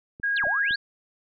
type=clicks; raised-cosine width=3 ms; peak=-30 dBFS; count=4; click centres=0.199 / 0.439 / 0.469 / 0.709 s
type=tone; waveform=sine; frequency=1636 Hz; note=G#6; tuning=26 cents flat; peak=-22 dBFS; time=0.23-0.76 s; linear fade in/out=10 ms
type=exponential two-way sweep; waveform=sine; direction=down then up; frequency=4649 to 560 to 4649 Hz; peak=-29 dBFS; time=0.36-0.76 s; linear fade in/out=5 ms; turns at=0.46 s
effects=none